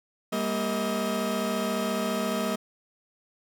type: tone cluster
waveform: 30% pulse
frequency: 199 / 233.5 / 636 Hz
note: G3 / A#3 / D#5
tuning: +26 / +3 / +38 cents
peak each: -28 dBFS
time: 0.32-2.56 s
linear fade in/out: 10 ms
effects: none